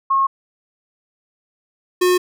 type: tone pair in turn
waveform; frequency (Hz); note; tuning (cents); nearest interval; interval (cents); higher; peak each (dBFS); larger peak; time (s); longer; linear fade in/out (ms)
sine / square; 1084 / 361.7; C#6 / F#4; -39 / -39; octave + perfect fifth; 1900; first; -13; neither; 0.1-0.27 / 2.01-2.18; neither; 10
effects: none